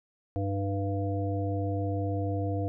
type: harmonic tone with a mistuned harmonic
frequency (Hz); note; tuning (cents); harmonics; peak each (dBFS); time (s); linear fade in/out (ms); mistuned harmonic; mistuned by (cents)
98.3; G2; +5; 1 / 3 / 5 / 7; -29 / -34 / -36 / -37; 0.36-2.68; 0; 3; +37
effects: none